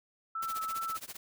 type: tone with vibrato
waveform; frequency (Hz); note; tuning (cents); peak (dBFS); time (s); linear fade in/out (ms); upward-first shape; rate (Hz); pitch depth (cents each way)
sine; 1318.5; E6; 0; -33; 0.35-0.97; 5; triangle; 2.7; 19
type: noise with tremolo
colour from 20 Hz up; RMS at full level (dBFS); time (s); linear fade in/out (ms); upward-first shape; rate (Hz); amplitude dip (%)
white; -41; 0.42-1.17; 5; sine; 15; 95
effects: none